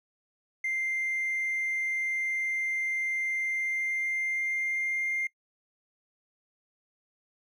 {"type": "tone with pitch glide", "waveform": "triangle", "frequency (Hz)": [2093, 2108], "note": ["C7", "C7"], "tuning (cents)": [0, 12], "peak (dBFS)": -25, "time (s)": [0.64, 5.27], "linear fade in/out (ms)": 5, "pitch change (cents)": 12, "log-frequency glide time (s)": [3.48, 5.08], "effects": ["noise-tail reverb RT60 0.1 s tail -23 dB re dry", "tanh soft clip ceiling -23 dBFS"]}